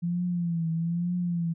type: tone with vibrato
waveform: sine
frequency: 170.4 Hz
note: F3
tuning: 42 cents flat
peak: -25 dBFS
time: 0.02-1.54 s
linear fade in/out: 20 ms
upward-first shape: triangle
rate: 1.1 Hz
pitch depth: 86 cents each way
effects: none